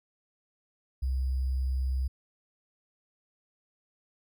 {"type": "tone with sample-and-hold", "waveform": "sine", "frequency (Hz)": 65.1, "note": "C2", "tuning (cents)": -8, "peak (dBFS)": -26, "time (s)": [1.02, 2.08], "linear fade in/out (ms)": 10, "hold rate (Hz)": 4900, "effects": []}